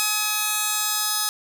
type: tone pair together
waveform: 5% pulse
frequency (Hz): 845.2 / 1268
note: G#5 / D#6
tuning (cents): +30 / +32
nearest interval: perfect fifth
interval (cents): 702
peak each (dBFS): -14 / -11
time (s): 0-1.29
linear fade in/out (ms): 0
effects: none